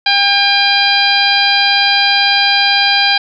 harmonic tone, 802 Hz, G5, 39 cents sharp, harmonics 1 / 2 / 3 / 4 / 5 / 6, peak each -16 / -16 / -16 / -16 / -16 / -16 dBFS, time 0.06-3.18 s, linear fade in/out 5 ms, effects none

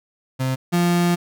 35% pulse tone pair in turn, 130.81 / 174.13 Hz, C3 / F3, 0 / -5 cents, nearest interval perfect fourth, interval 495 cents, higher second, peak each -18 / -14 dBFS, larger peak second, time 0.39-0.56 / 0.72-1.16 s, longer second, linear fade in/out 20 ms, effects none

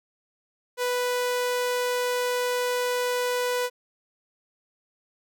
sawtooth tone, 493.9 Hz, B4, in tune, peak -20 dBFS, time 0.77-3.7 s, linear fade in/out 50 ms, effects none

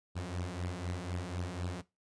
sawtooth beating tone pair, 87.31 / 91.31 Hz, F2 / F#2, 0 / -22 cents, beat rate 4 Hz, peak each -35 / -35 dBFS, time 0.15-1.82 s, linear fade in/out 20 ms, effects noise-tail reverb RT60 0.2 s tail -18 dB re dry + resampled to 22050 Hz

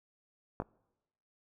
clicks, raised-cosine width 1 ms, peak -19 / -27 dBFS, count 2, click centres 0.601 / 0.62 s, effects noise-tail reverb RT60 1.0 s tail -25 dB re dry

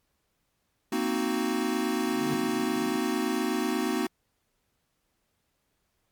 square chord, C half-diminished seventh, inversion third, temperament equal, 233.1 / 261.6 / 311.1 / 370 Hz, Bb3 / C4 / Eb4 / Gb4, 0 / 0 / 0 / 0 cents, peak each -32 dBFS, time 0.92-4.07 s, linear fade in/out 5 ms
square tone with exponential growth, 147.1 Hz, D3, 3 cents sharp, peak -30 dBFS, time 1.96-2.34 s, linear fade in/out 2 ms, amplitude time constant 82 ms
pink band-pass noise, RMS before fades -43 dBFS, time 2.2-2.97 s, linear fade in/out 5 ms, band 140 to 280 Hz, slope 48 dB/octave
effects pink hiss -75 dBFS RMS until 6.11 s + MP3 96 kbps

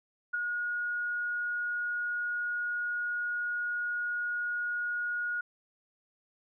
sine tone with ADSR envelope, 1443 Hz, F#6, 44 cents flat, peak -26 dBFS, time 0.33-5.41 s, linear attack 14 ms, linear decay 11 ms, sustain -4 dB, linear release 5 ms, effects none

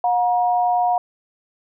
sine tone pair together, 719 / 951 Hz, F#5 / A#5, -50 / +34 cents, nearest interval perfect fourth, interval 484 cents, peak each -16 / -23 dBFS, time 0.04-0.98 s, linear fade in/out 2 ms, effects none

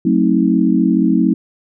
sine chord, F# diminished seventh, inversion none, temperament just, 185 / 222 / 266.4 / 319.7 Hz, F#3 / A3 / C4 / Eb4, 0 / +16 / +31 / +47 cents, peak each -16 dBFS, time 0.05-1.34 s, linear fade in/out 5 ms, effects none

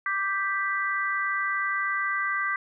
sine chord, G major, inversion second, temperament equal, 1174.7 / 1568 / 1975.5 Hz, D6 / G6 / B6, 0 / 0 / 0 cents, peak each -29 dBFS, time 0.06-2.56 s, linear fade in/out 2 ms, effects none

